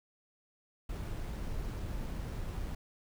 brown noise with sample-and-hold, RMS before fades -38 dBFS, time 0.89-2.75 s, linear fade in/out 5 ms, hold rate 11025 Hz, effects none

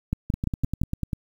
two click trains, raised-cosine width 5 ms, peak -14 / -11 dBFS, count 9 / 5, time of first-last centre 0.34-1.132 / 0.13-0.816 s, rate 10.1 / 5.83 Hz, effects 8-bit

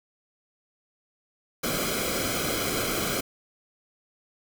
pink noise with comb filter, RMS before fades -28 dBFS, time 1.63-3.21 s, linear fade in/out 10 ms, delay 1.1 ms, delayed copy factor -0.75, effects none

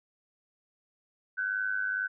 sine tone with amplitude modulation, 1517 Hz, F#6, 43 cents sharp, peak -25 dBFS, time 1.37-2.08 s, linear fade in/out 20 ms, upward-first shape sine, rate 102 Hz, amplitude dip 70%, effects none

